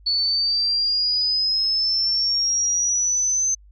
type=exponential sweep; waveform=sine; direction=up; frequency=4435 to 6220 Hz; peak=-18 dBFS; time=0.06-3.55 s; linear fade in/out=10 ms; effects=added 50 Hz sine -46 dBFS peak until 3.71 s